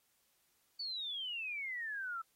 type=exponential sweep; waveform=sine; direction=down; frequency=4562 to 1310 Hz; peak=-38 dBFS; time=0.79-2.22 s; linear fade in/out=10 ms; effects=white hiss -75 dBFS RMS until 2.35 s + AAC 48 kbps